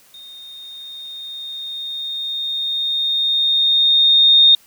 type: tone with level ramp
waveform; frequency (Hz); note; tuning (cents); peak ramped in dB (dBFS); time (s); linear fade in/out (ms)
sine; 3679; A#7; -24; -36 to -6; 0.14-4.55; 2
effects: white hiss -51 dBFS RMS until 4.66 s